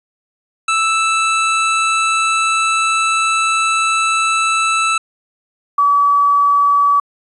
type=tone pair in turn; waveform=25% pulse / sine; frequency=1318.5 / 1143.8 Hz; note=E6 / D6; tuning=0 / -46 cents; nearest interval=major second; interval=246 cents; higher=first; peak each=-9 dBFS; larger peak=neither; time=0.68-4.98 / 5.78-7 s; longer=first; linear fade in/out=5 ms; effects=resampled to 24000 Hz + 8-bit